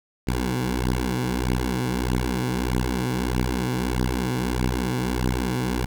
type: beating tone pair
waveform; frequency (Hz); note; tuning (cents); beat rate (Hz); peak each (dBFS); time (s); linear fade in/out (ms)
10% pulse; 61.74 / 63.34; B1 / B1; 0 / +44; 1.6; -17; 0.27-5.86; 10
effects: none